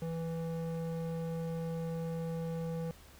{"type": "tone with band-pass filter", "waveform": "square", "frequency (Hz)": 164.81, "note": "E3", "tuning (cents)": 0, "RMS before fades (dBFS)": -37, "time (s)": [0.02, 2.91], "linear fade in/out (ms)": 0, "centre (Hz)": 330, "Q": 2.9, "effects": ["added 71 Hz sine -58 dBFS peak until 3.19 s", "pink hiss -58 dBFS RMS until 3.19 s"]}